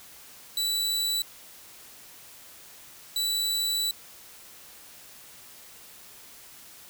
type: tone pair in turn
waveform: sawtooth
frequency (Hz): 3951 / 3951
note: B7 / B7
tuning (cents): 0 / 0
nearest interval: unison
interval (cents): 0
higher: neither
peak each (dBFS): -22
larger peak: neither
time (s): 0.57-1.22 / 3.16-3.91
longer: second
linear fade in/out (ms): 2
effects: white hiss -49 dBFS RMS until 6.89 s